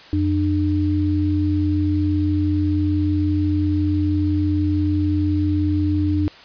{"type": "tone pair together", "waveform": "sine", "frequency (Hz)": [89.62, 301], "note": ["F2", "D4"], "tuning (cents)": [45, 43], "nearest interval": "octave + major sixth", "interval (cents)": 2098, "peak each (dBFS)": -19, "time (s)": [0.13, 6.28], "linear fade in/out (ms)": 0, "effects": ["white hiss -43 dBFS RMS until 6.44 s", "resampled to 11025 Hz"]}